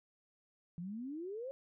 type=exponential sweep; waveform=sine; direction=up; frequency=164.81 to 554.4 Hz; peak=-40 dBFS; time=0.78-1.51 s; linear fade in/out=0 ms; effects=none